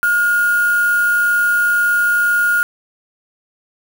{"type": "tone with quantisation", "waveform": "sine", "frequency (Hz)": 1429, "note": "F6", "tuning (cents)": 39, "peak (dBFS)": -12, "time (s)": [0.03, 2.63], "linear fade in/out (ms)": 0, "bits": 4, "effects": []}